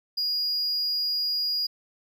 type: tone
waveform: triangle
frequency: 4870 Hz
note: D#8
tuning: 38 cents flat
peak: -23 dBFS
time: 0.17-1.67 s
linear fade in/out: 10 ms
effects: none